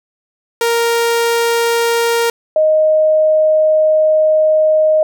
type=tone pair in turn; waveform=sawtooth / sine; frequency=466.2 / 622.3 Hz; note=A#4 / D#5; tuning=0 / 0 cents; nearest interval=perfect fourth; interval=500 cents; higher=second; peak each=-8 dBFS; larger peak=neither; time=0.61-2.3 / 2.56-5.03 s; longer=second; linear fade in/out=2 ms; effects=none